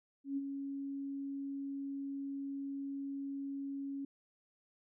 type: tone with ADSR envelope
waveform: sine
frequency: 276.9 Hz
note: C#4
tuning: 2 cents flat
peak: -32 dBFS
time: 0.24-4.05 s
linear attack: 130 ms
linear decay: 33 ms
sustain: -6 dB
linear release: 4 ms
effects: none